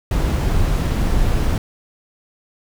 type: noise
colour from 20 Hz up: brown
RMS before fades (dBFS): -17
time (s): 0.11-1.58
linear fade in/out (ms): 2
effects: none